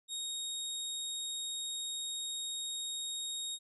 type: tone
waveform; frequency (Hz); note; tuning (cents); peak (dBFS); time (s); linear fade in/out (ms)
25% pulse; 3743; A#7; +6; -33; 0.08-3.59; 50
effects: resampled to 32000 Hz